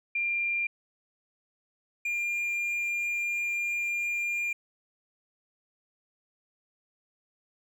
sine / triangle tone pair in turn, 2389 / 2401 Hz, D7 / D7, +29 / +38 cents, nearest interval unison, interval 9 cents, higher second, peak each -26 dBFS, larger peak neither, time 0.15-0.67 / 2.05-4.53 s, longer second, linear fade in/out 5 ms, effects none

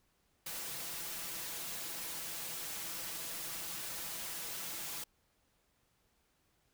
white noise with comb filter, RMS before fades -42 dBFS, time 0.46-5.04 s, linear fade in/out 5 ms, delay 6 ms, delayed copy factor +0.6, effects pink hiss -75 dBFS RMS until 6.73 s

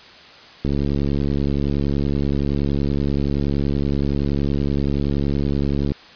click train, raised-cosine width 3 ms, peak -9 dBFS, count 373, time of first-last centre 0.65-5.919 s, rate 70.6 Hz, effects white hiss -43 dBFS RMS until 6.15 s + resampled to 11025 Hz

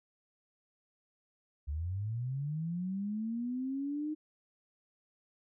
sine linear sweep, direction up, 68.5 to 310 Hz, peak -33 dBFS, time 1.67-4.15 s, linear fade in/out 20 ms, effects none

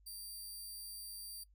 10% pulse tone, 4699 Hz, D8, in tune, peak -39 dBFS, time 0.06-1.44 s, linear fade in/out 10 ms, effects noise-tail reverb RT60 0.1 s tail -20 dB re dry + added 50 Hz sine -63 dBFS peak until 1.54 s

